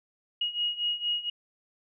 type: beating tone pair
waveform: sine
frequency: 2883 / 2887.3 Hz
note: F#7 / F#7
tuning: -46 / -43 cents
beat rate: 4.3 Hz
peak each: -32 / -29 dBFS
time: 0.41-1.3 s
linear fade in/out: 5 ms
effects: none